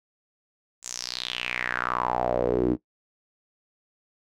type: tone with band-pass filter sweep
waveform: sawtooth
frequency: 61.4 Hz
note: B1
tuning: 9 cents flat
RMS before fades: -27 dBFS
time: 0.82-2.77 s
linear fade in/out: 50 ms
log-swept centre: 7500 to 290 Hz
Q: 5
effects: noise-tail reverb RT60 0.1 s tail -18 dB re dry